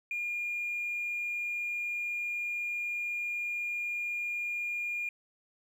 sine tone with hard clipping, 2418 Hz, D7, 50 cents sharp, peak -32 dBFS, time 0.11-5.09 s, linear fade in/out 2 ms, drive 1 dB, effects none

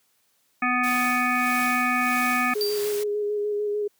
harmonic tone, 248.5 Hz, B3, 11 cents sharp, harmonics 1 / 3 / 5 / 7 / 9 / 10, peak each -27 / -29 / -25 / -28 / -28 / -30 dBFS, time 0.62-2.54 s, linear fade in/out 5 ms
white noise with tremolo, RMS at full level -34 dBFS, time 0.83-3.04 s, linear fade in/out 10 ms, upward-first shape sine, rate 1.6 Hz, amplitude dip 60%
sine tone with vibrato, 415.3 Hz, G#4, in tune, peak -23 dBFS, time 2.55-3.88 s, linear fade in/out 10 ms, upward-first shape square, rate 6.7 Hz, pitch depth 16 cents each way
45% pulse tone with exponential decay, 4673 Hz, D8, 9 cents flat, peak -22 dBFS, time 2.61-3.02 s, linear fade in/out 0 ms, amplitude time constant 89 ms
effects white hiss -67 dBFS RMS until 3.99 s + high-pass 100 Hz 12 dB/octave

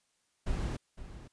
brown noise with echo, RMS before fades -33 dBFS, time 0.46-0.77 s, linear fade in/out 10 ms, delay 510 ms, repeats 1, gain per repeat -13 dB, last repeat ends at 1.28 s, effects white hiss -75 dBFS RMS until 1.32 s + resampled to 22050 Hz

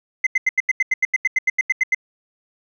sine tone bursts, 2058 Hz, C7, 29 cents flat, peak -11 dBFS, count 16, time 0.24-1.947 s, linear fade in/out 5 ms, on 27 ms, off 85 ms, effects tanh soft clip ceiling -12 dBFS

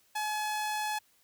sawtooth tone, 850 Hz, G#5, 40 cents sharp, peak -27 dBFS, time 0.15-0.99 s, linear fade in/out 10 ms, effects white hiss -67 dBFS RMS until 1.23 s

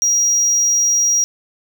triangle tone, 5720 Hz, F8, 41 cents sharp, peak -11 dBFS, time 0.02-1.24 s, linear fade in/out 0 ms, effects 8-bit

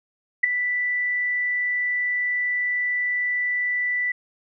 sine tone with ADSR envelope, 1975.5 Hz, B6, in tune, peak -10 dBFS, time 0.43-4.12 s, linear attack 11 ms, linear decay 6 ms, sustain -11 dB, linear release 6 ms, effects none

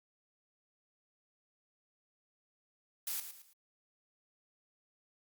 blue noise with echo, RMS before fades -37 dBFS, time 3.07-3.2 s, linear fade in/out 2 ms, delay 110 ms, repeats 3, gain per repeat -9 dB, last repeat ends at 3.53 s, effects Opus 48 kbps

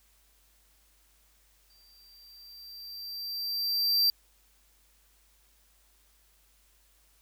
square tone with exponential growth, 4699 Hz, D8, in tune, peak -21 dBFS, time 1.7-4.1 s, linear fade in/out 1 ms, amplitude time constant 520 ms, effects added 50 Hz sine -66 dBFS peak until 7.21 s + white hiss -66 dBFS RMS until 7.21 s

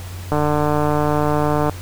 click train, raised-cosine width 1 ms, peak -5 dBFS, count 206, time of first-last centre 0.32-1.696 s, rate 149 Hz, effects added 91 Hz sine -29 dBFS peak until 1.81 s + pink hiss -38 dBFS RMS until 1.81 s

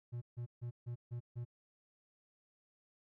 triangle tone bursts, 120 Hz, B2, 49 cents flat, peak -37 dBFS, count 6, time 0.12-1.452 s, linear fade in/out 20 ms, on 97 ms, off 150 ms, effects none

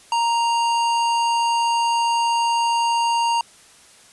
sine tone with hard clipping, 932.3 Hz, A#5, in tune, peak -19 dBFS, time 0.12-3.41 s, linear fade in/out 2 ms, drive 16 dB, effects white hiss -49 dBFS RMS until 4.12 s + resampled to 24000 Hz

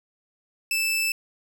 sawtooth tone, 2637 Hz, E7, in tune, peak -19 dBFS, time 0.71-1.12 s, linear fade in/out 2 ms, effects none

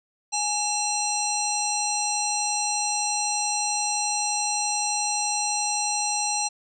harmonic tone with a mistuned harmonic, 830.6 Hz, G#5, in tune, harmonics 1 / 3 / 5 / 7 / 9 / 10, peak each -28 / -34 / -31 / -28 / -32 / -34 dBFS, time 0.32-6.49 s, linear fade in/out 20 ms, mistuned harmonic 3, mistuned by +130 cents, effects none

